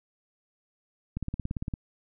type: click train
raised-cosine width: 5 ms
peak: -19 dBFS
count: 11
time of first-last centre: 1.17-1.738 s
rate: 17.6 Hz
effects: none

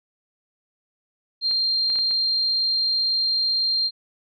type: tone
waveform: sine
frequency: 4186 Hz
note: C8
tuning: in tune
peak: -19 dBFS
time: 1.41-3.91 s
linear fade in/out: 50 ms
type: clicks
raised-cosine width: 0.3 ms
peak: -24 dBFS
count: 5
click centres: 1.512 / 1.901 / 1.957 / 1.988 / 2.111 s
effects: none

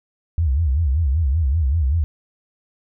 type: tone with vibrato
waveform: sine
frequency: 74 Hz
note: D2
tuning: 14 cents sharp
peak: -15 dBFS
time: 0.38-2.04 s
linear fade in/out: 0 ms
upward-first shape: sine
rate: 5.2 Hz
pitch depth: 250 cents each way
effects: none

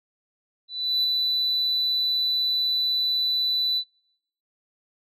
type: tone with ADSR envelope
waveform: sine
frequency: 3982 Hz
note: B7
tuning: 14 cents sharp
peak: -17 dBFS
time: 0.68-3.84 s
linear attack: 360 ms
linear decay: 4 ms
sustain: -3 dB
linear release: 69 ms
effects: noise-tail reverb RT60 0.8 s tail -26 dB re dry + tanh soft clip ceiling -18 dBFS

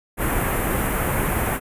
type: band-stop noise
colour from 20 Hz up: pink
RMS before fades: -22 dBFS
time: 0.17-1.6 s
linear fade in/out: 50 ms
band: 2300 to 9900 Hz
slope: 24 dB/octave
effects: resampled to 32000 Hz

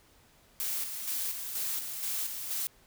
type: noise with tremolo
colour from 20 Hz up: blue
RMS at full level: -33 dBFS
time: 0.6-2.67 s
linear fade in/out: 0 ms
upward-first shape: square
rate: 2.1 Hz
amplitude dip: 45%
effects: pink hiss -62 dBFS RMS until 2.86 s

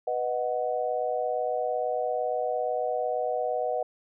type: chord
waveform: sine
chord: B major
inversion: none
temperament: equal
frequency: 493.9 / 622.3 / 740 Hz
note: B4 / D#5 / F#5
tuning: 0 / 0 / 0 cents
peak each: -30 dBFS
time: 0.07-3.83 s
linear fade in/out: 5 ms
effects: none

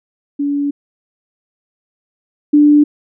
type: tone pair in turn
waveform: sine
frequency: 285.6 / 294.8 Hz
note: D4 / D4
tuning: -48 / +7 cents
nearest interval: minor second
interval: 55 cents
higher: second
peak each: -14 / -5 dBFS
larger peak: second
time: 0.39-0.71 / 2.53-2.84 s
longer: first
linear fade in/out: 10 ms
effects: none

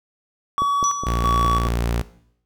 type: tone with tremolo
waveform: triangle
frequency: 1133 Hz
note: C#6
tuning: 37 cents sharp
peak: -15 dBFS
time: 0.58-1.68 s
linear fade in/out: 0 ms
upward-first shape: square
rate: 1.5 Hz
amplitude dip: 60%
type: click train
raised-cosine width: 2 ms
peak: -15 dBFS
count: 6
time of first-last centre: 0.62-1.66 s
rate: 4.81 Hz
type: tone with exponential decay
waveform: sine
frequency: 5910 Hz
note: F#8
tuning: 3 cents flat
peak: -19 dBFS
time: 0.84-1.3 s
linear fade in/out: 0 ms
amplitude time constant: 99 ms
type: tone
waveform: sawtooth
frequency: 58.27 Hz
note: A#1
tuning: in tune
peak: -16 dBFS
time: 1.06-2.02 s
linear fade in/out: 10 ms
effects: noise-tail reverb RT60 0.7 s tail -17 dB re dry

